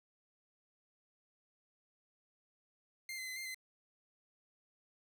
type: tone with pitch steps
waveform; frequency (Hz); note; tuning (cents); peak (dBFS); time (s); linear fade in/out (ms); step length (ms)
sawtooth; 2103 / 2052 / 2035 / 2103 / 2050; C7 / C7 / C7 / C7 / C7; +8 / -34 / -49 / +8 / -36; -38; 3.09-3.545; 2; 91
effects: none